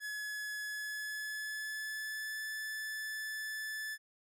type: tone with pitch glide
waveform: 45% pulse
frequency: 1699 to 1742.7 Hz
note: G#6 to A6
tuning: +39 to -17 cents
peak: -38 dBFS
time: 0-3.98 s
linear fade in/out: 50 ms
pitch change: +44 cents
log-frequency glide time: 0.62-2.41 s
effects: none